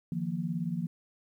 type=chord; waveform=sine; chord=Eb suspended second; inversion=none; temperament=equal with one note detuned; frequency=155.56 / 173.51 / 233.1 Hz; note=Eb3 / F3 / Bb3; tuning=0 / -11 / 0 cents; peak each=-36 / -32 / -37 dBFS; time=0.12-0.87 s; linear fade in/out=2 ms; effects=11-bit